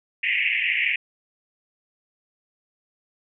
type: band-pass noise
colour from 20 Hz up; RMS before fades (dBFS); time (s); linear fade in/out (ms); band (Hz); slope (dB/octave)
pink; -23; 0.23-0.96; 5; 1900 to 2800; 96
effects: none